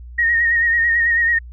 sine tone with vibrato, 1864.7 Hz, A#6, in tune, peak -13 dBFS, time 0.18-1.39 s, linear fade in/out 10 ms, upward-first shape sine, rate 9.1 Hz, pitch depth 39 cents each way, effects added 60 Hz sine -33 dBFS peak until 1.52 s

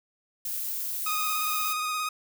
violet noise, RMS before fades -32 dBFS, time 0.45-1.73 s, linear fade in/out 2 ms
sawtooth tone with vibrato, 1244.5 Hz, D#6, in tune, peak -24 dBFS, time 1.06-2.09 s, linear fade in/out 5 ms, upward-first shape square, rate 17 Hz, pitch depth 18 cents each way
effects none

